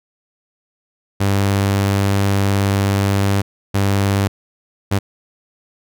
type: tone bursts at uneven times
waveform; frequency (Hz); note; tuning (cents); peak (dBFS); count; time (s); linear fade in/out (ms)
sawtooth; 99.1; G2; +19; -10; 3; 1.2-3.42 / 3.74-4.28 / 4.91-4.99; 10
effects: none